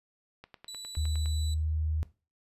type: click train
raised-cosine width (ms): 0.3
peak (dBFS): -30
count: 9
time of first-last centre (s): 0.44-1.259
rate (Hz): 9.77
type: tone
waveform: 30% pulse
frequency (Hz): 3951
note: B7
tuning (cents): 0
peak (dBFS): -37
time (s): 0.68-1.54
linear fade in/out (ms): 2
type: tone with pitch glide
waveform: sine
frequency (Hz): 77.3 to 77.97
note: D#2 to D#2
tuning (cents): -11 to +4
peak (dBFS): -27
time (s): 0.97-2.03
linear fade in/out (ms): 0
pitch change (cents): +15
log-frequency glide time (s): 1.22-1.6
effects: noise-tail reverb RT60 0.3 s tail -17 dB re dry + resampled to 32000 Hz